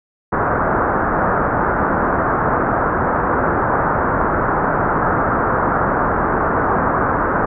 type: low-pass noise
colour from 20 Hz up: white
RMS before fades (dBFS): -17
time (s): 0.32-7.46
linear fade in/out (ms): 10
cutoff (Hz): 1500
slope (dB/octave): 48
effects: none